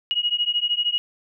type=beating tone pair; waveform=sine; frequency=2887 / 2900 Hz; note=F#7 / F#7; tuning=-43 / -35 cents; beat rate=13 Hz; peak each=-23 dBFS; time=0.11-0.98 s; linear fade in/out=0 ms; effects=none